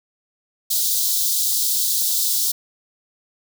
white high-pass noise, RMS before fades -20 dBFS, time 0.7-2.52 s, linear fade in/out 10 ms, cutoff 3600 Hz, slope 48 dB/octave, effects none

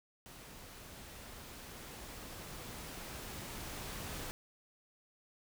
pink noise with level ramp, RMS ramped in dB -53 to -43 dBFS, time 0.26-4.31 s, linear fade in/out 0 ms, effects none

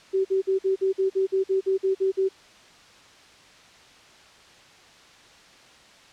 sine tone bursts, 383.4 Hz, G4, 38 cents flat, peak -19 dBFS, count 13, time 0.13-2.29 s, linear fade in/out 20 ms, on 120 ms, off 50 ms, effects white hiss -51 dBFS RMS until 6.12 s + low-pass 5000 Hz 12 dB/octave

